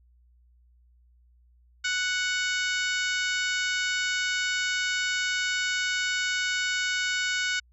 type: harmonic tone with a mistuned harmonic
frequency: 740 Hz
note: F#5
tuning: in tune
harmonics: 2 / 3 / 4 / 5 / 6 / 7 / 8 / 9 / 10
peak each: -28 / -32 / -34 / -36 / -38 / -39 / -40 / -41 / -42 dBFS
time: 1.84-7.6 s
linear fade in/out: 10 ms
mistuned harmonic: 9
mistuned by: +23 cents
effects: added 60 Hz sine -57 dBFS peak until 7.72 s